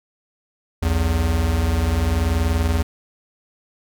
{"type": "tone pair together", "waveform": "square", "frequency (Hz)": [61.74, 82.41], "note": ["B1", "E2"], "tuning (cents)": [0, 0], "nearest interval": "perfect fourth", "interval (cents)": 500, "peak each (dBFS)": [-23, -19], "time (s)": [0.82, 2.83], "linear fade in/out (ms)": 10, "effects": []}